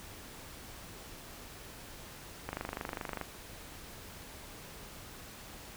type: click train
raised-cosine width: 0.5 ms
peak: -21 dBFS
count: 19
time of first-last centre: 2.49-3.213 s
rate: 24.9 Hz
effects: pink hiss -49 dBFS RMS until 5.76 s